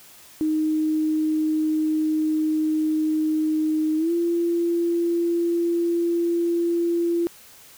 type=tone with pitch glide; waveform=sine; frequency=311.1 to 341.2 Hz; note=D#4 to F4; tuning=0 to -40 cents; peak=-19 dBFS; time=0.41-7.27 s; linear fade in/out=0 ms; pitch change=+160 cents; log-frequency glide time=3.97-4.12 s; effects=white hiss -48 dBFS RMS until 7.77 s